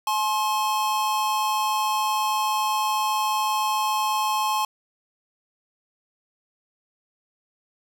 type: tone pair together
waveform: square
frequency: 855 / 1061.3 Hz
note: A5 / C6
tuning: -50 / +24 cents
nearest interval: major third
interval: 374 cents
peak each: -25 dBFS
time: 0.07-4.65 s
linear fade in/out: 2 ms
effects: none